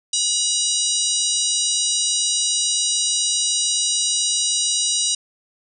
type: harmonic tone with a mistuned harmonic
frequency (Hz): 967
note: B5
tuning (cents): -37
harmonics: 3 / 4 / 5 / 6 / 7 / 8 / 9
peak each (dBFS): -27 / -24 / -27 / -24 / -28 / -30 / -24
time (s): 0.13-5.15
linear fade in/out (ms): 5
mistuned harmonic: 8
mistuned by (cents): -20
effects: none

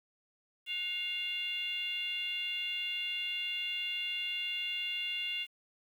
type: tone with frequency modulation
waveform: sine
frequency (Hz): 2794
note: F7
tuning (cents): 0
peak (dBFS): -33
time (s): 0.66-5.47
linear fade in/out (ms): 50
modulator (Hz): 655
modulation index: 0.81
effects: 10-bit

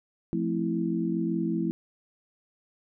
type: chord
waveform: sine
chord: F major seventh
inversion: none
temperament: equal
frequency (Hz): 174.61 / 220 / 261.6 / 329.6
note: F3 / A3 / C4 / E4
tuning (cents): 0 / 0 / 0 / 0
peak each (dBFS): -30 / -31 / -35 / -29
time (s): 0.33-1.71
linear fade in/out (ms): 0
effects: none

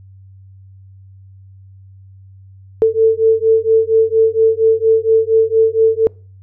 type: beating tone pair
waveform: sine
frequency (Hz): 443.7 / 448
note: A4 / A4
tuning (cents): +14 / +31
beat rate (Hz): 4.3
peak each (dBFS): -12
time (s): 2.82-6.07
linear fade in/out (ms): 0
effects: noise-tail reverb RT60 0.4 s tail -26 dB re dry + added 96 Hz sine -38 dBFS peak until 6.42 s

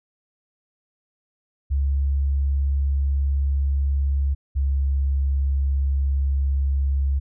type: tone pair in turn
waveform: sine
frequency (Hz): 69.3 / 68.66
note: C#2 / C#2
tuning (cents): 0 / -16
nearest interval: unison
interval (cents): 16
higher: first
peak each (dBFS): -18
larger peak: neither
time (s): 1.7-4.35 / 4.55-7.2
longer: neither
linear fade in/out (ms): 20
effects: none

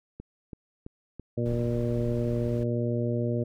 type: click train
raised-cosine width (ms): 3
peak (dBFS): -26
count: 5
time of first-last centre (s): 0.2-1.529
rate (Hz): 3.01
type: harmonic tone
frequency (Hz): 119.1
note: A#2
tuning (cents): +38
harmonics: 1 / 2 / 3 / 4 / 5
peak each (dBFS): -28 / -31 / -33 / -34 / -35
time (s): 1.37-3.44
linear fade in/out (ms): 10
type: noise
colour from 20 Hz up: brown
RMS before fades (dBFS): -39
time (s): 1.45-2.64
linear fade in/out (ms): 10
effects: none

